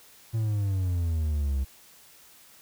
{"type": "exponential sweep", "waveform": "triangle", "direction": "down", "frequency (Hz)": [114.3, 65.41], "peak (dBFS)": -22, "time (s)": [0.33, 1.65], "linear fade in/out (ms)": 20, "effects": ["white hiss -54 dBFS RMS until 2.61 s"]}